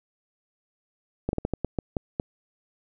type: slowing click train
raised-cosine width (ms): 2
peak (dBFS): -12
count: 9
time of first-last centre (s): 1.29-2.199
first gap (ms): 41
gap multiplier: 1.28
effects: none